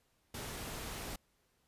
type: noise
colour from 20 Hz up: pink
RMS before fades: -43 dBFS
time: 0.34-1.16 s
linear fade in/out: 5 ms
effects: pink hiss -75 dBFS RMS until 1.67 s + resampled to 32000 Hz